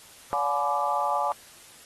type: tone cluster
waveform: sine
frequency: 575 / 716 / 849 / 999 / 1175 Hz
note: D5 / F5 / G#5 / B5 / D6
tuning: -37 / +43 / +38 / +20 / +1 cents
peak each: -32 / -31 / -27 / -31 / -29 dBFS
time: 0.33-1.32 s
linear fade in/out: 0 ms
effects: white hiss -50 dBFS RMS until 1.85 s + AAC 32 kbps